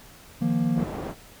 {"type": "chord", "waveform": "triangle", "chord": "Eb suspended second", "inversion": "none", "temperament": "equal with one note detuned", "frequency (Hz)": [155.56, 174.61, 234.3], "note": ["Eb3", "F3", "Bb3"], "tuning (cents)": [0, 0, 9], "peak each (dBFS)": [-25, -24, -22], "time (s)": [0.41, 0.84], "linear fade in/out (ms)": 10}
{"type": "low-pass noise", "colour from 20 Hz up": "white", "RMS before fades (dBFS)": -33, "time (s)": [0.75, 1.15], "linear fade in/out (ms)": 50, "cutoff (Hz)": 560, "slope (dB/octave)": 12}
{"effects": ["pink hiss -49 dBFS RMS until 1.4 s"]}